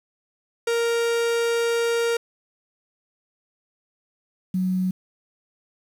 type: tone pair in turn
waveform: 45% pulse / sine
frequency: 466.2 / 185.01 Hz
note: A#4 / F#3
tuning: 0 / 0 cents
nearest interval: octave + major third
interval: 1600 cents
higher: first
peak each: -20 dBFS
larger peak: neither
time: 0.67-2.17 / 4.54-4.91 s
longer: first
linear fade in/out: 5 ms
effects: low-pass 11000 Hz 12 dB/octave + 8-bit